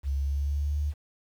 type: tone with pitch glide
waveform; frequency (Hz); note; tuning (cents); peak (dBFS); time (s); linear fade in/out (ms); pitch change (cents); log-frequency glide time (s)
sine; 69 to 73.53; C#2 to D2; -7 to +3; -25; 0.03-0.94; 50; +110; 0.15-0.79
effects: 9-bit